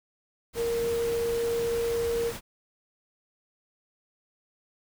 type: tone in noise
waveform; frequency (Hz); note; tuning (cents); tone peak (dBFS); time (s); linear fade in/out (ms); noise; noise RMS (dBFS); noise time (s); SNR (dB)
sine; 466.2; A#4; 0; -25; 0.55-2.33; 50; pink; -38; 0.53-2.41; +10
effects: none